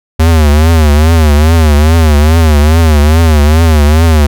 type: tone with vibrato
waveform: square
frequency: 77.78 Hz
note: D#2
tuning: in tune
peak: -4 dBFS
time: 0.19-4.27 s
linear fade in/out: 10 ms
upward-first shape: triangle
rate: 2.4 Hz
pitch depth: 140 cents each way
effects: none